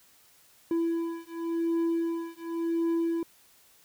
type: beating tone pair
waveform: triangle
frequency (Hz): 333 / 333.91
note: E4 / E4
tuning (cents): +18 / +22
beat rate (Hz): 0.91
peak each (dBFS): -28 / -28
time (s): 0.71-3.23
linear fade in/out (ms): 2
effects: white hiss -60 dBFS RMS until 3.84 s